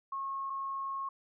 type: tone pair in turn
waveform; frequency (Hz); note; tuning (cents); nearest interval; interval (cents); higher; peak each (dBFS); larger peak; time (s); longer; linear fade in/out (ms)
sine; 1088 / 1088; C#6 / C#6; -33 / -33; unison; 0; neither; -34 / -34; neither; 0.12-0.5 / 0.5-1.09; second; 5
effects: none